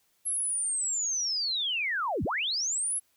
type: linear two-way sweep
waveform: sine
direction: down then up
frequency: 11200 to 55 to 11200 Hz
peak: -27 dBFS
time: 0.25-3 s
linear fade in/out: 20 ms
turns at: 2.24 s
effects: white hiss -70 dBFS RMS until 3.16 s